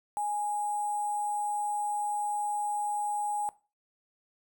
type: tone with sample-and-hold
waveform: sine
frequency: 830.6 Hz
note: G#5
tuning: in tune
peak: -28 dBFS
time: 0.17-3.49 s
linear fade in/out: 0 ms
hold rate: 8820 Hz
effects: noise-tail reverb RT60 0.3 s tail -18 dB re dry